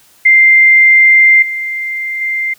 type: tone with level steps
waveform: sine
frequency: 2093 Hz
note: C7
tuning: in tune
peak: -3 / -16 / -13 dBFS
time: 0.25-2.54 s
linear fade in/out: 10 ms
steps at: 1.42 / 2.21 s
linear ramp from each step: 5 ms
effects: white hiss -47 dBFS RMS until 2.58 s